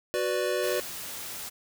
square chord, B minor, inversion second, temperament equal, 370 / 493.9 / 587.3 Hz, F#4 / B4 / D5, 0 / 0 / 0 cents, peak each -31 dBFS, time 0.14-0.8 s, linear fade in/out 0 ms
white noise, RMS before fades -38 dBFS, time 0.62-1.5 s, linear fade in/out 20 ms
effects none

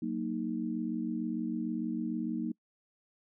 sine chord, D# minor, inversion first, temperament just, 186.68 / 233.3 / 311.1 Hz, F#3 / A#3 / D#4, +16 / +2 / 0 cents, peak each -38 / -34 / -36 dBFS, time 0.02-2.52 s, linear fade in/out 5 ms, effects noise-tail reverb RT60 0.1 s tail -26 dB re dry

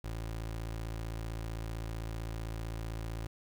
25% pulse tone, 55.6 Hz, A1, 19 cents sharp, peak -33 dBFS, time 0.04-3.27 s, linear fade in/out 5 ms, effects 11-bit

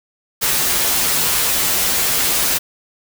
white noise with comb filter, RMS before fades -17 dBFS, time 0.41-2.59 s, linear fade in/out 20 ms, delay 9.5 ms, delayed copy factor -0.65, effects none

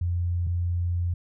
sine tone pair in turn, 87.31 / 87.31 Hz, F2 / F2, 0 / 0 cents, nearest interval unison, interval 0 cents, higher neither, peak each -23 dBFS, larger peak neither, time 0.01-0.47 / 0.47-1.14 s, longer second, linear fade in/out 5 ms, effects none

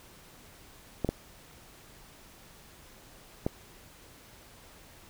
clicks, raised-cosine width 2 ms, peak -14 dBFS, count 3, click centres 1.047 / 1.09 / 3.465 s, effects pink hiss -54 dBFS RMS until 5.09 s

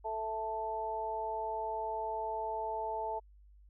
harmonic tone, 220 Hz, A3, in tune, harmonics 2 / 3 / 4, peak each -41 / -40 / -36 dBFS, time 0.04-3.2 s, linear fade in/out 20 ms, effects added 50 Hz sine -56 dBFS peak until 3.69 s

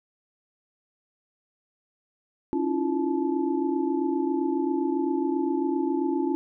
sine tone cluster, 277.4 / 320.4 / 347.9 / 867 Hz, C#4 / E4 / F4 / A5, +1 / -49 / -7 / -26 cents, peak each -27 / -29 / -27 / -35 dBFS, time 2.53-6.35 s, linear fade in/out 0 ms, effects none

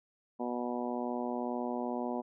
harmonic tone, 122.1 Hz, B2, 19 cents flat, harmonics 2 / 3 / 4 / 5 / 6 / 7 / 8, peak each -36 / -40 / -42 / -41 / -41 / -44 / -44 dBFS, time 0.39-2.22 s, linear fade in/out 20 ms, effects none

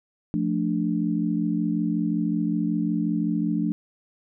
sine chord, D minor, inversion first, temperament equal, 174.61 / 220 / 293.7 Hz, F3 / A3 / D4, 0 / 0 / 0 cents, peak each -26 dBFS, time 0.34-3.72 s, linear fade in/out 0 ms, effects none

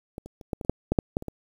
clicks, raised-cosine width 2 ms, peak -22 / -28 / -30 / -14 / -21 / -25 / -6 / -9 / -6 / -11 / -24 / -20 dBFS, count 12, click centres 0.181 / 0.26 / 0.412 / 0.532 / 0.612 / 0.649 / 0.696 / 0.92 / 0.988 / 1.169 / 1.224 / 1.283 s, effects 8-bit

